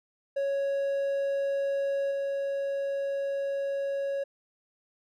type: tone with level steps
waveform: triangle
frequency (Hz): 554.4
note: C#5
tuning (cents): 0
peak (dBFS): -24 / -26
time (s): 0.36-4.24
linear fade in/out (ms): 10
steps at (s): 2.11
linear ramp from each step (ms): 5
effects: none